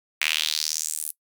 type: tone with high-pass filter sweep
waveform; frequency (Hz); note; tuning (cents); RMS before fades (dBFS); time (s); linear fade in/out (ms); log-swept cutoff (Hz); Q
sawtooth; 77.78; D#2; 0; -27; 0.21-1.11; 5; 2300 to 11000; 3.2
effects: noise-tail reverb RT60 0.1 s tail -21 dB re dry